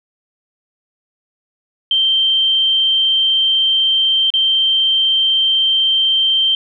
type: tone with dropouts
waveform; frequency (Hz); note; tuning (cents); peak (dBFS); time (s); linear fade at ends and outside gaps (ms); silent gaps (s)
sine; 3136; G7; 0; -11; 1.91-6.55; 2; 4.303-4.338
effects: none